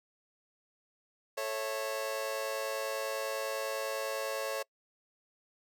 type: chord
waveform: sawtooth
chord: A major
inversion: none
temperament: just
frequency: 440 / 550 / 660 Hz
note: A4 / C#5 / E5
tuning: 0 / -14 / +2 cents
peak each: -36 / -31 / -36 dBFS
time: 1.37-4.63 s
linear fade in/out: 10 ms
effects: noise-tail reverb RT60 0.1 s tail -25 dB re dry